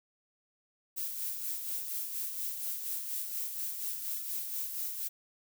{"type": "noise with tremolo", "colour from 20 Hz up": "violet", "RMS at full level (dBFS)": -35, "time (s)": [0.96, 5.09], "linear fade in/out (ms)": 20, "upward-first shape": "sine", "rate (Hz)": 4.2, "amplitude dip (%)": 45, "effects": []}